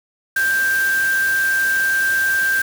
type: tone in noise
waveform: sine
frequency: 1577 Hz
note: G6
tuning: 10 cents sharp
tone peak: -15 dBFS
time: 0.36-2.62 s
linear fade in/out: 5 ms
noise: white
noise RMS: -29 dBFS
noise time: 0.36-2.62 s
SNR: +11 dB
effects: none